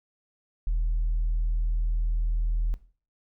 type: tone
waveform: sine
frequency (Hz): 40.07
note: E1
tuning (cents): -48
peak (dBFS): -21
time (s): 0.67-2.74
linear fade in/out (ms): 0
effects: noise-tail reverb RT60 0.4 s tail -17 dB re dry + tanh soft clip ceiling -20 dBFS